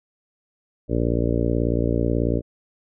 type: harmonic tone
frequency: 58.27 Hz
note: A#1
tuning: in tune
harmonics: 1 / 2 / 3 / 4 / 5 / 6 / 7 / 8 / 9 / 10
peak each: -25 / -25 / -30 / -28 / -26 / -30 / -29 / -29 / -34 / -32 dBFS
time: 0.88-2.42 s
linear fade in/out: 50 ms
effects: none